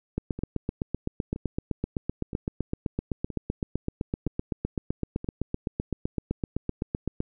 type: two click trains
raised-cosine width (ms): 3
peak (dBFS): -14 / -22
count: 56 / 6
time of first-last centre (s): 0.18-7.204 / 0.39-5.244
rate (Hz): 7.83 / 1.03
effects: none